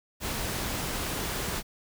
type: noise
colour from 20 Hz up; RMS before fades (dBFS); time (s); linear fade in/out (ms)
pink; -32; 0.2-1.63; 50
effects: none